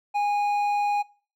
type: tone with hard clipping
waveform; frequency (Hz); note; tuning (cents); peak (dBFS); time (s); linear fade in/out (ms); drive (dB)
sine; 822; G#5; -18; -23; 0.14-1.03; 20; 6
effects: noise-tail reverb RT60 0.4 s tail -23 dB re dry